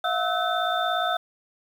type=tone cluster; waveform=sine; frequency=659 / 716 / 1297 / 1510 / 3575 Hz; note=E5 / F5 / E6 / F#6 / A7; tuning=-1 / +43 / -28 / +35 / +27 cents; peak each=-30 / -26 / -28 / -31 / -31 dBFS; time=0.04-1.17 s; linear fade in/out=5 ms; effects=8-bit